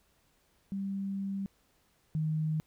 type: tone pair in turn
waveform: sine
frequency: 196 / 156.02 Hz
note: G3 / D#3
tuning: 0 / +5 cents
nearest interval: major third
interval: 395 cents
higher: first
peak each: -32 / -28 dBFS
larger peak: second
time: 0.72-1.46 / 2.15-2.6 s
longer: first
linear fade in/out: 0 ms
effects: pink hiss -70 dBFS RMS until 2.66 s